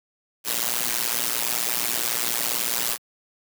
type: noise with amplitude modulation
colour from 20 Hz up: white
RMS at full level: -21 dBFS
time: 0.44-2.98 s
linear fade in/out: 50 ms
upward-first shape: sine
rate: 118 Hz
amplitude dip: 100%
effects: high-pass 150 Hz 12 dB/octave